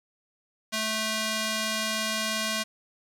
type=tone with band-pass filter; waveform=square; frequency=218.5 Hz; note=A3; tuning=12 cents flat; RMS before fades=-29 dBFS; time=0.72-2.64 s; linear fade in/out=20 ms; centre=4700 Hz; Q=0.58; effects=none